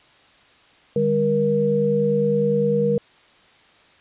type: tone cluster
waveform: sine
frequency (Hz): 151.8 / 201.7 / 473.7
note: D#3 / G3 / A#4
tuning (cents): -42 / +50 / +28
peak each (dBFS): -25 / -23 / -18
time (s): 0.96-2.98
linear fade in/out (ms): 2
effects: white hiss -53 dBFS RMS until 4 s + resampled to 8000 Hz